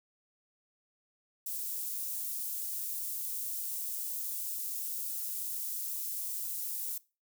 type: high-pass noise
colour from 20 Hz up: white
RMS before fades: -37 dBFS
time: 1.46-6.98 s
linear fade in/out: 5 ms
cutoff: 9800 Hz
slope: 12 dB/octave
effects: noise-tail reverb RT60 0.3 s tail -21 dB re dry